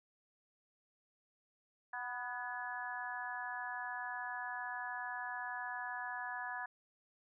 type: harmonic tone with a mistuned harmonic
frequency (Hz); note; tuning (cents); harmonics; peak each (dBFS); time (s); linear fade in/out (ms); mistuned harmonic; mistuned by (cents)
246.9; B3; 0; 3 / 4 / 5 / 6 / 7; -46 / -45 / -52 / -49 / -43; 1.93-6.66; 5; 7; -26
effects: none